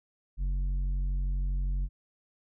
sine tone with tanh clipping, 46.25 Hz, F#1, in tune, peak -28 dBFS, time 0.37-1.89 s, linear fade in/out 50 ms, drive 7 dB, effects none

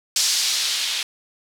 violet noise with low-pass filter sweep, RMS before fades -22 dBFS, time 0.16-1.03 s, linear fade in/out 2 ms, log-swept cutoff 5500 to 3300 Hz, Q 1.6, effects none

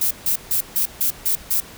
violet noise bursts, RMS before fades -19 dBFS, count 7, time 0.01-1.603 s, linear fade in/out 5 ms, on 99 ms, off 150 ms, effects pink hiss -41 dBFS RMS until 1.77 s

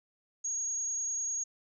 sine tone, 6610 Hz, G#8, 9 cents flat, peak -31 dBFS, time 0.44-1.44 s, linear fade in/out 10 ms, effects none

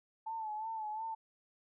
sine tone with vibrato, 874 Hz, A5, 12 cents flat, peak -37 dBFS, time 0.26-1.15 s, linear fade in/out 10 ms, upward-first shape sine, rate 2.8 Hz, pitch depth 55 cents each way, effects none

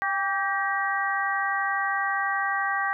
sine tone cluster, 794 / 1157 / 1574 / 1906 Hz, G5 / D6 / G6 / A#6, +22 / -26 / +7 / +38 cents, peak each -29 dBFS, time 0.02-2.93 s, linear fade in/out 0 ms, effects none

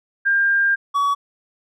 sine / triangle tone pair in turn, 1600 / 1131.4 Hz, G6 / C#6, +35 / +35 cents, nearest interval tritone, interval 600 cents, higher first, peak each -14 dBFS, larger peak neither, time 0.25-0.76 / 0.94-1.15 s, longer first, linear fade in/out 20 ms, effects none

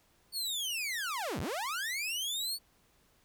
sawtooth linear two-way sweep, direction down then up, 4515 to 55.9 to 4515 Hz, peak -30 dBFS, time 0.32-2.59 s, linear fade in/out 50 ms, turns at 1.4 s, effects pink hiss -68 dBFS RMS until 3.24 s

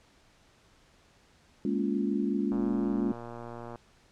sine chord, Bb minor seventh, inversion third, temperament equal with one note detuned, 207.7 / 233.1 / 280.4 / 349.2 Hz, Ab3 / Bb3 / Db4 / F4, 0 / 0 / +20 / 0 cents, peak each -30 / -33 / -31 / -34 dBFS, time 1.65-3.12 s, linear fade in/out 2 ms
click train, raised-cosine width 1 ms, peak -28 dBFS, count 147, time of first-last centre 2.52-3.757 s, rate 118 Hz
effects pink hiss -62 dBFS RMS until 4.11 s + low-pass 7000 Hz 12 dB/octave

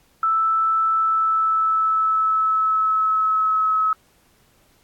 sine tone with pitch glide, 1318.5 to 1286.9 Hz, E6 to E6, 0 to -42 cents, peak -16 dBFS, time 0.23-3.93 s, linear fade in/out 2 ms, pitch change -42 cents, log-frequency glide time 0.9-3.73 s, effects pink hiss -59 dBFS RMS until 4.83 s + AAC 64 kbps

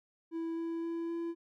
triangle tone with pitch steps, 329.6 / 331.9 / 334.2 / 336.5 Hz, E4 / E4 / E4 / E4, 0 / +12 / +24 / +36 cents, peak -32 dBFS, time 0.31-1.35 s, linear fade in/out 50 ms, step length 260 ms, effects none

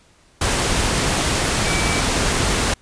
sine tone in noise, 2307 Hz, D7, 31 cents flat, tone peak -25 dBFS, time 1.65-2 s, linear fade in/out 5 ms, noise pink, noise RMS -19 dBFS, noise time 0.41-2.74 s, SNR -9 dB, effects pink hiss -54 dBFS RMS until 2.81 s + resampled to 22050 Hz

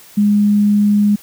sine tone, 206.4 Hz, G#3, 10 cents flat, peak -9 dBFS, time 0.17-1.16 s, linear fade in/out 10 ms, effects white hiss -42 dBFS RMS until 1.22 s

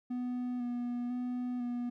triangle tone with vibrato, 245.1 Hz, B3, 13 cents flat, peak -31 dBFS, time 0.1-1.9 s, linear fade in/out 10 ms, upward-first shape square, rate 1 Hz, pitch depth 18 cents each way, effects none

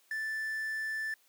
triangle tone with quantisation, 1760 Hz, A6, in tune, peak -31 dBFS, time 0.11-1.14 s, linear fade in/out 2 ms, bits 9, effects white hiss -67 dBFS RMS until 1.28 s + high-pass 300 Hz 12 dB/octave

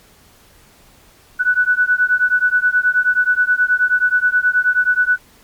sine beating tone pair, 1480 / 1489.4 Hz, F#6 / F#6, 0 / +11 cents, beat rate 9.4 Hz, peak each -15 dBFS, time 1.39-5.18 s, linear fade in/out 20 ms, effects pink hiss -49 dBFS RMS until 5.43 s + MP3 96 kbps

